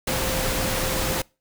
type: tone in noise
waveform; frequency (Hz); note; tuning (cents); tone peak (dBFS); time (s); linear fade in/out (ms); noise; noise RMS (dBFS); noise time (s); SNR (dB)
sine; 523.3; C5; 0; -31; 0.07-1.22; 5; pink; -25; 0.07-1.22; -9
effects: noise-tail reverb RT60 0.3 s tail -25 dB re dry